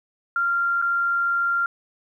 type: tone with dropouts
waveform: sine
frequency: 1387 Hz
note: F6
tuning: 12 cents flat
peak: -19 dBFS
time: 0.36-1.66 s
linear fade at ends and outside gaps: 2 ms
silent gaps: 0.817-0.823 s
effects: 10-bit